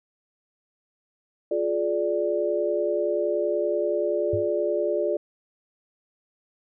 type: chord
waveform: sine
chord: D diminished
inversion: first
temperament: just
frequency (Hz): 352.4 / 422.9 / 587.3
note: F4 / Ab4 / D5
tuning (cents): +16 / +31 / 0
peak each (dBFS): -27 / -27 / -25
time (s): 1.51-5.17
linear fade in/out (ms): 5
type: tone with exponential decay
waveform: sine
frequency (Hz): 101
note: G#2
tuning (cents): -48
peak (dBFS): -23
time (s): 4.33-4.5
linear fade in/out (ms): 5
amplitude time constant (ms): 36
effects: none